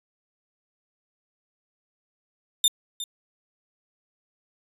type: tone with echo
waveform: sawtooth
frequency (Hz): 3604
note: A7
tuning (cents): +41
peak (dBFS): -13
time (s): 2.64-2.68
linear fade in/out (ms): 2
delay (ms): 360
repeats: 1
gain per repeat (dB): -14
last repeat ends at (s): 3.04
effects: resampled to 32000 Hz